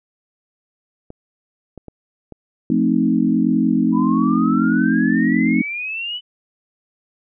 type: clicks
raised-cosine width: 2 ms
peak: -22 dBFS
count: 4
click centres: 1.104 / 1.777 / 1.883 / 2.323 s
type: chord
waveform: sine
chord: F dominant seventh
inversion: none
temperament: equal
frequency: 174.61 / 220 / 261.6 / 311.1 Hz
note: F3 / A3 / C4 / Eb4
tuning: 0 / 0 / 0 / 0 cents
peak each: -22 / -18 / -18 / -20 dBFS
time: 2.7-5.62 s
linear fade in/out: 2 ms
type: exponential sweep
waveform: sine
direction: up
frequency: 973 to 3010 Hz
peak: -23 dBFS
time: 3.92-6.21 s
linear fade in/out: 50 ms
effects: none